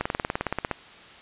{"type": "slowing click train", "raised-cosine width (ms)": 0.5, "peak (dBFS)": -10, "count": 14, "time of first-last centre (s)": [0.01, 0.713], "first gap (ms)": 45, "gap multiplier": 1.03, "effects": ["white hiss -47 dBFS RMS until 1.21 s", "resampled to 8000 Hz"]}